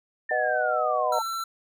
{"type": "linear sweep", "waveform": "sine", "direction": "down", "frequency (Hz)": [1804, 880], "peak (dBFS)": -27, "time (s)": [0.29, 1.22], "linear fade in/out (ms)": 5}
{"type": "chord", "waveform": "sine", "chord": "B major", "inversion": "none", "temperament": "just", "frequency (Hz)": [493.9, 617.4, 740.8], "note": ["B4", "D#5", "F#5"], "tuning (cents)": [0, -14, 2], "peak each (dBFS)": [-31, -26, -27], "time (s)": [0.31, 1.19], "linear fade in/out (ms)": 2}
{"type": "tone", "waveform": "square", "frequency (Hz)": 1343, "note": "E6", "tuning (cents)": 32, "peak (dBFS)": -29, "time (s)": [1.12, 1.44], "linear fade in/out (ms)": 5}
{"effects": []}